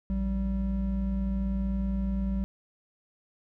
triangle tone pair together, 57.47 / 193.3 Hz, A#1 / G3, -24 / -24 cents, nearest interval octave + major sixth, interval 2100 cents, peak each -27 dBFS, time 0.1-2.44 s, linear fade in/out 0 ms, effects none

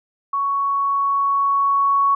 sine tone with level ramp, 1114 Hz, C#6, 8 cents sharp, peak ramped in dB -18 to -13 dBFS, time 0.33-2.15 s, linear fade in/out 5 ms, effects none

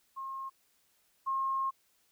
sine tone pair in turn, 1073 / 1073 Hz, C6 / C6, +43 / +43 cents, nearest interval unison, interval 0 cents, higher neither, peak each -37 / -29 dBFS, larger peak second, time 0.16-0.5 / 1.26-1.71 s, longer second, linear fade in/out 20 ms, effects white hiss -71 dBFS RMS until 2.11 s

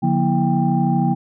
sine tone cluster, 144 / 176.9 / 237.1 / 324.3 / 792 Hz, D3 / F3 / A#3 / E4 / G5, -34 / +23 / +30 / -28 / +18 cents, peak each -20 / -19 / -20 / -26 / -22 dBFS, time 0.02-1.15 s, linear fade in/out 20 ms, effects tanh soft clip ceiling -4 dBFS

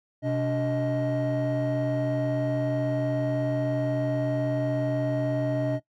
triangle tone cluster, 127.3 / 289.3 / 627 Hz, C3 / D4 / D#5, -47 / -26 / +13 cents, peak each -25 dBFS, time 0.22-5.8 s, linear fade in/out 50 ms, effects noise-tail reverb RT60 0.1 s tail -17 dB re dry + tanh soft clip ceiling -18 dBFS

